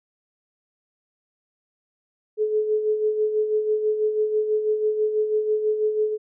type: tone with tremolo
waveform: sine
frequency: 428.5 Hz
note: A4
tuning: 46 cents flat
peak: -17 dBFS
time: 2.37-6.18 s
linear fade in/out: 50 ms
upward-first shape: sine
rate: 6.1 Hz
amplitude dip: 55%
effects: none